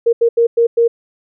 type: tone bursts at uneven times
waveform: sine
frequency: 466.2 Hz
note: A#4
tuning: in tune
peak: -8 dBFS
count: 5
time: 0.06-0.13 / 0.21-0.29 / 0.37-0.47 / 0.57-0.67 / 0.77-0.88 s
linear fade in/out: 10 ms
effects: none